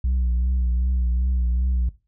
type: tone with vibrato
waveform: sine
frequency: 61.74 Hz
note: B1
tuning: in tune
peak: -16 dBFS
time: 0.04-1.89 s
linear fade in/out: 5 ms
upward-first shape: triangle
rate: 2.6 Hz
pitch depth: 61 cents each way
effects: noise-tail reverb RT60 0.3 s tail -18 dB re dry + tanh soft clip ceiling -17 dBFS